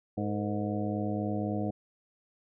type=harmonic tone with a mistuned harmonic; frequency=103.83 Hz; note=G#2; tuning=in tune; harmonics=1 / 2 / 3 / 4 / 5 / 6 / 7; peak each=-35 / -33 / -35 / -41 / -40 / -41 / -40 dBFS; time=0.17-1.71 s; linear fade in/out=10 ms; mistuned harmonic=4; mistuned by=+140 cents; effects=none